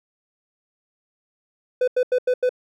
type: tone bursts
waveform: triangle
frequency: 502 Hz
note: B4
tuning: 28 cents sharp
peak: -14 dBFS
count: 5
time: 1.81-2.493 s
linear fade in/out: 5 ms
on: 67 ms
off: 87 ms
effects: none